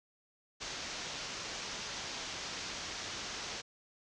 white low-pass noise, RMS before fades -42 dBFS, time 0.6-3.62 s, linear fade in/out 20 ms, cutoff 6500 Hz, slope 48 dB/octave, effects none

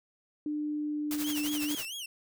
sine tone with pitch glide, 299.3 to 297.1 Hz, D4 to D4, +33 to +20 cents, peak -30 dBFS, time 0.46-1.75 s, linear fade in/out 2 ms, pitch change -13 cents, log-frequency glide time 0.66-1.42 s
white noise with tremolo, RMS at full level -35 dBFS, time 1.11-1.85 s, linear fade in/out 0 ms, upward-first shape triangle, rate 12 Hz, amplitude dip 80%
sawtooth tone with vibrato, 2967 Hz, F#7, 4 cents sharp, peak -34 dBFS, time 1.24-2.06 s, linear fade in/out 5 ms, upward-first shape sine, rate 4.5 Hz, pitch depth 200 cents each way
effects none

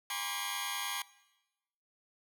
15% pulse tone cluster, 810 / 975 / 1057 / 1159 / 3270 Hz, G#5 / B5 / C6 / D6 / G#7, -43 / -23 / +17 / -23 / -28 cents, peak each -36 / -36 / -35 / -36 / -33 dBFS, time 0.1-1.02 s, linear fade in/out 2 ms, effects noise-tail reverb RT60 1.0 s tail -20 dB re dry

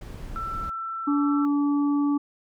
brown noise, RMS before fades -36 dBFS, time 0.01-0.7 s, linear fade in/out 5 ms
sine tone, 1336 Hz, E6, 23 cents sharp, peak -29 dBFS, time 0.36-1.45 s, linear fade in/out 0 ms
harmonic tone, 287.6 Hz, D4, 36 cents flat, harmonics 1 / 3 / 4, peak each -20 / -37 / -35 dBFS, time 1.07-2.18 s, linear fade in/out 10 ms
effects none

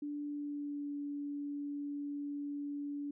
sine tone with pitch glide, 292 to 287.6 Hz, D4 to D4, -10 to -36 cents, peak -37 dBFS, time 0.02-3.11 s, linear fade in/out 5 ms, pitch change -26 cents, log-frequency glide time 0.23-0.95 s, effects none

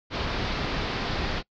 pink low-pass noise, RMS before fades -29 dBFS, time 0.1-1.43 s, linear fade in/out 50 ms, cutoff 5000 Hz, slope 48 dB/octave, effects noise-tail reverb RT60 0.1 s tail -23 dB re dry

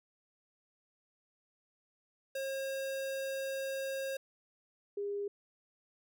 square / sine tone pair in turn, 539 / 405.3 Hz, C#5 / G#4, -49 / -42 cents, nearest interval perfect fourth, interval 493 cents, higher first, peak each -36 / -34 dBFS, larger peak second, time 2.35-4.17 / 4.97-5.28 s, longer first, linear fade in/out 5 ms, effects none

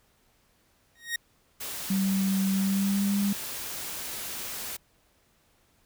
sawtooth tone with exponential growth, 1870 Hz, A#6, 5 cents sharp, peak -21 dBFS, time 0.95-1.16 s, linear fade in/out 5 ms, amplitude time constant 45 ms
white noise, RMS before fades -36 dBFS, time 1.6-4.77 s, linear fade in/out 10 ms
sine tone with pitch glide, 193.2 to 200.9 Hz, G3 to G3, -25 to +43 cents, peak -23 dBFS, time 1.9-3.33 s, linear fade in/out 5 ms, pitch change +68 cents, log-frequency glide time 2.53-3.15 s
effects pink hiss -66 dBFS RMS until 5.85 s

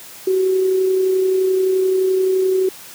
sine tone with amplitude modulation, 376.4 Hz, F#4, 30 cents sharp, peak -12 dBFS, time 0.27-2.69 s, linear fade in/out 5 ms, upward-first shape sine, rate 31.6 Hz, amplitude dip 30%, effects white hiss -38 dBFS RMS until 2.94 s + high-pass 100 Hz 12 dB/octave

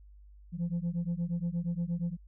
sine beating tone pair, 167.8 / 176.3 Hz, E3 / F3, +31 / +17 cents, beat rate 8.5 Hz, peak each -31 dBFS, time 0.52-2.17 s, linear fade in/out 50 ms, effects tanh soft clip ceiling -27 dBFS + added 50 Hz sine -51 dBFS peak until 2.27 s

